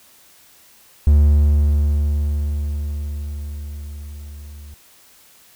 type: tone with level ramp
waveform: triangle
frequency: 73.42 Hz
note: D2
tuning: in tune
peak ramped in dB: -6 to -33 dBFS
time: 1.07-4.74 s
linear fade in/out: 0 ms
effects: white hiss -50 dBFS RMS until 5.55 s